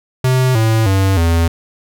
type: tone with pitch steps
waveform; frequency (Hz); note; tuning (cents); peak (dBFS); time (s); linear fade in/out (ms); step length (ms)
square; 128.8 / 111.48 / 96.49 / 83.52; C3 / A2 / G2 / E2; -27 / +23 / -27 / +23; -11; 0.24-1.48; 5; 310
effects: none